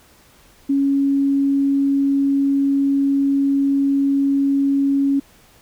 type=tone; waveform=sine; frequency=277.2 Hz; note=C#4; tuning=in tune; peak=-14 dBFS; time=0.69-5.2 s; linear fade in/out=10 ms; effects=pink hiss -51 dBFS RMS until 5.61 s